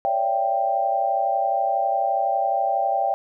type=tone cluster; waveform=sine; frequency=557 / 589 / 674 / 784 Hz; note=C#5 / D5 / E5 / G5; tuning=+8 / +5 / +38 / 0 cents; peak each=-29 / -30 / -25 / -21 dBFS; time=0.05-3.14 s; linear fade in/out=0 ms; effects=none